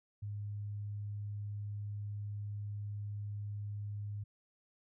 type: tone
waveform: sine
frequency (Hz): 103.1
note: G#2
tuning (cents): -12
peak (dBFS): -38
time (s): 0.22-4.24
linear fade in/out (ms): 10
effects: none